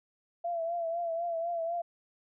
sine tone with vibrato, 675 Hz, E5, 41 cents sharp, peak -30 dBFS, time 0.44-1.82 s, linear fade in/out 10 ms, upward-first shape triangle, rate 4 Hz, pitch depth 62 cents each way, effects none

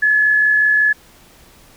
sine tone with amplitude modulation, 1709 Hz, G#6, 49 cents sharp, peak -9 dBFS, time 0.02-0.93 s, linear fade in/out 10 ms, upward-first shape sine, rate 65.4 Hz, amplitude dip 35%, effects pink hiss -47 dBFS RMS until 1.76 s

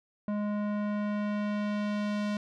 square tone with low-pass filter sweep, 207.7 Hz, G#3, in tune, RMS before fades -31 dBFS, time 0.28-2.37 s, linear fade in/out 2 ms, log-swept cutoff 1100 to 5000 Hz, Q 0.77, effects none

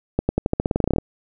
accelerating click train, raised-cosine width 2 ms, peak -5 dBFS, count 16, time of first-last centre 0.19-0.984 s, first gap 100 ms, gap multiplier 0.9, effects none

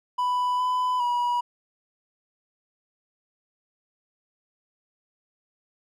triangle tone with pitch steps, 992 / 1002 / 969 Hz, B5 / B5 / B5, +7 / +25 / -33 cents, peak -20 dBFS, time 0.18-1.41 s, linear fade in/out 10 ms, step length 410 ms, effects none

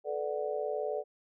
sine chord, B minor seventh, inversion third, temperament equal with one note detuned, 434.7 / 493.9 / 587.3 / 740 Hz, A4 / B4 / D5 / F#5, -21 / 0 / 0 / 0 cents, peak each -35 / -39 / -35 / -40 dBFS, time 0.04-1.04 s, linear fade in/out 50 ms, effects none

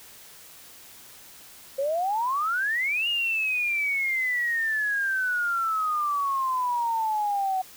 sine exponential two-way sweep, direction up then down, 530 to 2869 to 744 Hz, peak -23 dBFS, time 1.78-7.62 s, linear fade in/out 10 ms, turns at 3.08 s, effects white hiss -48 dBFS RMS until 7.76 s

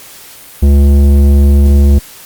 sine tone with tanh clipping, 70.6 Hz, C#2, 32 cents sharp, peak -5 dBFS, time 0.62-1.99 s, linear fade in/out 10 ms, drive 13 dB, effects white hiss -34 dBFS RMS until 2.25 s + Opus 48 kbps

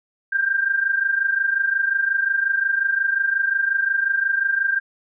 sine tone pair together, 1568 / 1593.6 Hz, G6 / G6, 0 / +28 cents, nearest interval unison, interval 28 cents, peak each -23 / -19 dBFS, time 0.32-4.8 s, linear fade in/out 10 ms, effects none

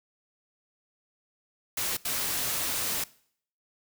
white noise bursts at uneven times, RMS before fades -30 dBFS, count 2, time 1.77-1.97 / 2.05-3.04 s, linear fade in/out 5 ms, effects noise-tail reverb RT60 0.6 s tail -21 dB re dry

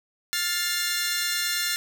15% pulse tone cluster, 1405 / 1760 / 2122 / 4047 Hz, F6 / A6 / C7 / B7, +10 / 0 / +24 / +42 cents, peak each -24 / -22 / -25 / -25 dBFS, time 0.33-1.76 s, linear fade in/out 0 ms, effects none

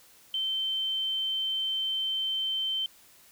sine tone, 3100 Hz, G7, 20 cents flat, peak -27 dBFS, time 0.34-2.86 s, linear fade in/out 2 ms, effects white hiss -57 dBFS RMS until 3.31 s

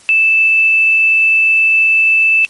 sine tone, 2637 Hz, E7, in tune, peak -7 dBFS, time 0.09-2.45 s, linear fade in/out 0 ms, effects white hiss -43 dBFS RMS until 2.49 s + MP3 48 kbps

